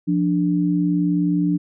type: tone pair together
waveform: sine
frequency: 174.64 / 293.7 Hz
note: F3 / D4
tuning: 0 / 0 cents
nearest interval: major sixth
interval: 900 cents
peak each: -19 dBFS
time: 0.07-1.58 s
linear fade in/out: 20 ms
effects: none